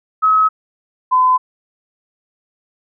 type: tone pair in turn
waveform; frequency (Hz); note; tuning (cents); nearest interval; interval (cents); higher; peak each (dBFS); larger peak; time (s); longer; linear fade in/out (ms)
sine; 1281 / 1016.7; E6 / B5; -50 / +50; major third; 400; first; -9; neither; 0.22-0.49 / 1.11-1.38; neither; 20
effects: none